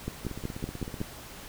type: two click trains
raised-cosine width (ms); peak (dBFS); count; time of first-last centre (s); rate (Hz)
3; -18 / -24; 6 / 13; 0.08-1.015 / 0.25-1.005; 5.35 / 15.9
effects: pink hiss -45 dBFS RMS until 1.48 s